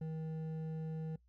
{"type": "tone with hard clipping", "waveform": "triangle", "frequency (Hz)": 159, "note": "D#3", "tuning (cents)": 38, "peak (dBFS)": -40, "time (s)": [0.01, 1.16], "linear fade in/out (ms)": 5, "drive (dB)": 11, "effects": ["noise-tail reverb RT60 0.1 s tail -22 dB re dry", "added 60 Hz sine -66 dBFS peak until 1.28 s"]}